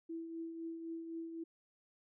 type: tone with tremolo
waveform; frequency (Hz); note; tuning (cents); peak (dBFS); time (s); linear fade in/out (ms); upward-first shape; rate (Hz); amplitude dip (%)
sine; 329.6; E4; 0; -39; 0.09-1.44; 10; triangle; 3.9; 50
effects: none